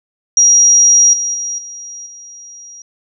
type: tone with level steps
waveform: sine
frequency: 5720 Hz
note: F8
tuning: 41 cents sharp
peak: -5 / -15 / -18 / -27 / -32 dBFS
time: 0.37-2.82 s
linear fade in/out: 2 ms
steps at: 1.13 / 1.34 / 1.58 / 2.06 s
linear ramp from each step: 5 ms
effects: none